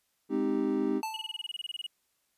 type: chord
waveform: triangle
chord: Ab major seventh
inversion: none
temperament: equal with one note detuned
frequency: 208.7 / 261.6 / 311.1 / 392 Hz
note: Ab3 / C4 / Eb4 / G4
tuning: +9 / 0 / 0 / 0 cents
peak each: -33 / -29 / -29 / -30 dBFS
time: 0.29-1.02 s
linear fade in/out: 50 ms
type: tone with exponential decay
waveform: square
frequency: 880 Hz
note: A5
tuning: in tune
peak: -30 dBFS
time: 1.03-1.48 s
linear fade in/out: 1 ms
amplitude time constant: 96 ms
type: tone bursts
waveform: triangle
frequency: 2900 Hz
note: F#7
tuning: 35 cents flat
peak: -32 dBFS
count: 15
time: 1.14-1.865 s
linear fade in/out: 2 ms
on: 25 ms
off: 25 ms
effects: white hiss -75 dBFS RMS until 2.37 s + resampled to 32000 Hz